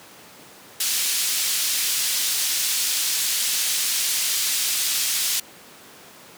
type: band-pass noise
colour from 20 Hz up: pink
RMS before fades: -23 dBFS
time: 0.8-5.4 s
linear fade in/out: 5 ms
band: 3700 to 15000 Hz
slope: 12 dB/octave
effects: pink hiss -45 dBFS RMS until 6.37 s + high-pass 200 Hz 12 dB/octave